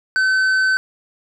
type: tone with tanh clipping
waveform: triangle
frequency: 1527 Hz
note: G6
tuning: 46 cents flat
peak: -15 dBFS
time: 0.16-0.77 s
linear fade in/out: 0 ms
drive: 11 dB
effects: none